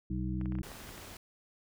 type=harmonic tone; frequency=62.7 Hz; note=B1; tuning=27 cents sharp; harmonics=1 / 2 / 3 / 5; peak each=-36 / -38 / -36 / -40 dBFS; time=0.1-0.62 s; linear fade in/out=5 ms
type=clicks; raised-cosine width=0.5 ms; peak=-34 dBFS; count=12; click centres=0.413 / 0.458 / 0.522 / 0.553 / 0.587 / 0.633 / 0.668 / 0.717 / 0.756 / 0.803 / 0.892 / 0.978 s
type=noise; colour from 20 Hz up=pink; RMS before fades=-48 dBFS; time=0.63-1.17 s; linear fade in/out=2 ms
effects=none